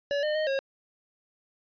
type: tone with pitch steps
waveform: square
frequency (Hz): 570 / 607 / 620 / 543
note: C#5 / D#5 / D#5 / C#5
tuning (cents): +48 / -43 / -6 / -36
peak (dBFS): -26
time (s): 0.11-0.59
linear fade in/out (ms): 0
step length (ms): 120
effects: resampled to 11025 Hz